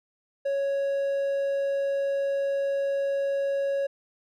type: tone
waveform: triangle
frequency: 554.4 Hz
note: C#5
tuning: in tune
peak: -22 dBFS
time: 0.45-3.87 s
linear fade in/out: 10 ms
effects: none

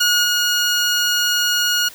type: tone with level steps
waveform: 15% pulse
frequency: 1441 Hz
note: F#6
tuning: 46 cents flat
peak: -7 / -9 dBFS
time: 0-1.89 s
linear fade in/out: 10 ms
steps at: 0.23 s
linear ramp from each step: 20 ms
effects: white hiss -41 dBFS RMS until 1.94 s

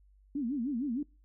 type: tone with vibrato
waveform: sine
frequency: 259 Hz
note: C4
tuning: 17 cents flat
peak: -30 dBFS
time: 0.35-1.03 s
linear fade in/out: 5 ms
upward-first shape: sine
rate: 6.5 Hz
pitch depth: 240 cents each way
effects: noise-tail reverb RT60 0.3 s tail -25 dB re dry + added 49 Hz sine -59 dBFS peak until 1.24 s

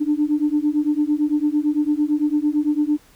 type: beating tone pair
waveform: sine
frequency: 293.7 / 302.6 Hz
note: D4 / D#4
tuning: 0 / -48 cents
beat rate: 8.9 Hz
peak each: -19 dBFS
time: 0-2.98 s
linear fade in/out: 20 ms
effects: tanh soft clip ceiling -9 dBFS + pink hiss -53 dBFS RMS until 3.15 s

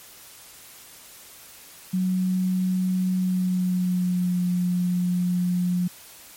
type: tone with pitch glide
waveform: sine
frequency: 185 to 178.8 Hz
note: F#3 to F3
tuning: 0 to +41 cents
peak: -20 dBFS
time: 1.93-5.88 s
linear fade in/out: 10 ms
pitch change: -59 cents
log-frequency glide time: 3.14-4.41 s
effects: white hiss -46 dBFS RMS until 6.36 s + MP3 64 kbps

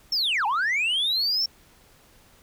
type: linear two-way sweep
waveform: sine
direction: down then up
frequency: 5510 to 789 to 5510 Hz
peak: -19 dBFS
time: 0.12-1.46 s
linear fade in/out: 5 ms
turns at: 0.46 s
effects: tanh soft clip ceiling -20 dBFS + pink hiss -56 dBFS RMS until 2.42 s

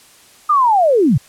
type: linear sweep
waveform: sine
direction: down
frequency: 1244.5 to 103.83 Hz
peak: -9 dBFS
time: 0.49-1.18 s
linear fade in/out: 10 ms
effects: white hiss -46 dBFS RMS until 1.28 s + low-pass 11000 Hz 12 dB/octave

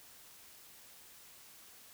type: silence
effects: white hiss -57 dBFS RMS until 1.93 s

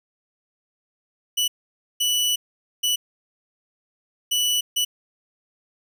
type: tone bursts at uneven times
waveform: sawtooth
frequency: 2960 Hz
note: F#7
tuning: in tune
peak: -16 dBFS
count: 5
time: 1.37-1.48 / 2-2.36 / 2.83-2.96 / 4.31-4.61 / 4.76-4.85 s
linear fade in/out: 10 ms
effects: none

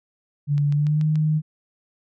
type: tone with pitch glide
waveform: sine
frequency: 144.8 to 154.3 Hz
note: D3 to D#3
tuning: -24 to -14 cents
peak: -17 dBFS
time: 0.47-1.42 s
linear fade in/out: 50 ms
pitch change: +110 cents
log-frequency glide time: 0.71-1.04 s
type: click train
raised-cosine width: 0.2 ms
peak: -24 dBFS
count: 5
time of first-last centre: 0.58-1.156 s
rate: 6.94 Hz
effects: none

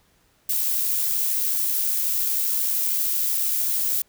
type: noise with amplitude modulation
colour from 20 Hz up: violet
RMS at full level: -22 dBFS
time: 0.49-4.02 s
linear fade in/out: 5 ms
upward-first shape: sine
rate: 73 Hz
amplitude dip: 25%
effects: pink hiss -62 dBFS RMS until 4.08 s

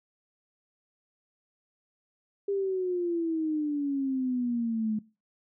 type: exponential sweep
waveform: sine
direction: down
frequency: 402.5 to 212.5 Hz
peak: -26 dBFS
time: 2.48-4.99 s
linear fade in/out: 5 ms
effects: noise-tail reverb RT60 0.3 s tail -21 dB re dry

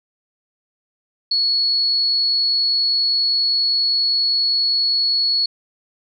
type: tone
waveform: sine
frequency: 4375 Hz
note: C#8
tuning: 24 cents flat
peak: -15 dBFS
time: 1.31-5.46 s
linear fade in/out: 5 ms
effects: none

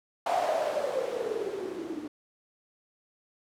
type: noise with low-pass filter sweep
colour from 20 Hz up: violet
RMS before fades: -31 dBFS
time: 0.26-2.08 s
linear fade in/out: 5 ms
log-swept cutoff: 750 to 300 Hz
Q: 9.7
effects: none

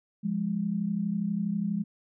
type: tone pair together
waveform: sine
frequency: 174.61 / 206.9 Hz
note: F3 / G#3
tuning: 0 / -6 cents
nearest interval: minor third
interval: 294 cents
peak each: -31 / -28 dBFS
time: 0.23-1.84 s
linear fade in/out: 20 ms
effects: none

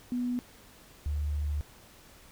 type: tone pair in turn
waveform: sine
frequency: 245.7 / 73.77 Hz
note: B3 / D2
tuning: -9 / +8 cents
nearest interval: octave + major sixth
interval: 2083 cents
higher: first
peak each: -28 dBFS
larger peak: neither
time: 0.12-0.39 / 1.06-1.61 s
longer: second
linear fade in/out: 0 ms
effects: pink hiss -55 dBFS RMS until 2.31 s

